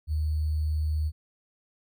sine tone with sample-and-hold, 77 Hz, D#2, 17 cents flat, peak -24 dBFS, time 0.07-1.12 s, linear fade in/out 50 ms, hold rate 4410 Hz, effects none

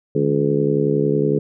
harmonic tone with a mistuned harmonic, 70.9 Hz, C#2, 40 cents sharp, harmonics 2 / 3 / 4 / 5 / 6 / 7, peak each -21 / -25 / -23 / -24 / -19 / -27 dBFS, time 0.15-1.39 s, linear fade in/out 5 ms, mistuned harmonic 2, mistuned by +110 cents, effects none

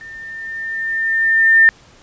sine tone with level ramp, 1803 Hz, A6, 42 cents sharp, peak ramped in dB -32 to -5 dBFS, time 0.01-1.69 s, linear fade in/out 0 ms, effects pink hiss -47 dBFS RMS until 2.02 s + resampled to 16000 Hz

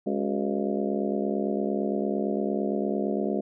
harmonic tone with a mistuned harmonic, 68.8 Hz, C#2, 12 cents flat, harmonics 3 / 4 / 5 / 6 / 7 / 8 / 9 / 10, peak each -29 / -32 / -31 / -34 / -35 / -39 / -35 / -38 dBFS, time 0.06-3.41 s, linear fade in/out 10 ms, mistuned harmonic 5, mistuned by +110 cents, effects none

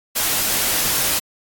white noise with comb filter, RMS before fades -19 dBFS, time 0.15-1.2 s, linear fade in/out 20 ms, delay 17 ms, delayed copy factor -0.5, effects AAC 64 kbps

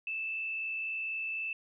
sine tone with frequency modulation, 2637 Hz, E7, in tune, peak -33 dBFS, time 0.07-1.53 s, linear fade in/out 2 ms, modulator 63.9 Hz, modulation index 0.64, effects none

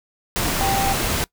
sine tone in noise, 784 Hz, G5, in tune, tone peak -20 dBFS, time 0.61-0.93 s, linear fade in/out 0 ms, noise pink, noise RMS -22 dBFS, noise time 0.36-1.24 s, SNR -1 dB, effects noise-tail reverb RT60 0.1 s tail -22 dB re dry

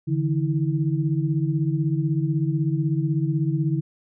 sine tone cluster, 144.6 / 160.7 / 324.6 Hz, D3 / E3 / E4, -27 / -44 / -27 cents, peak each -22 / -25 / -28 dBFS, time 0.07-3.81 s, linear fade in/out 20 ms, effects none

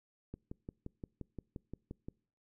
click train, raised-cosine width 3 ms, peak -30 dBFS, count 11, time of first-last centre 0.34-2.085 s, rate 5.73 Hz, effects noise-tail reverb RT60 0.5 s tail -26 dB re dry

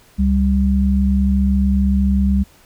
sine tone pair together, 69.3 / 196.92 Hz, C#2 / G3, 0 / +8 cents, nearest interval octave + tritone, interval 1808 cents, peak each -15 dBFS, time 0.18-2.44 s, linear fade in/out 20 ms, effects pink hiss -50 dBFS RMS until 2.65 s

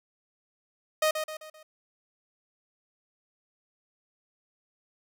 sawtooth tone with echo, 622 Hz, D#5, 1 cent flat, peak -18 dBFS, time 1.02-1.11 s, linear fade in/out 5 ms, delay 130 ms, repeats 4, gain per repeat -7 dB, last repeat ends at 1.63 s, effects none

